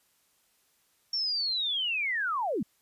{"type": "linear sweep", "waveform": "sine", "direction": "down", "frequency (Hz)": [5520, 164.81], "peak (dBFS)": -27, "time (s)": [1.13, 2.63], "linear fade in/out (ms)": 5, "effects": ["white hiss -69 dBFS RMS until 2.81 s", "resampled to 32000 Hz"]}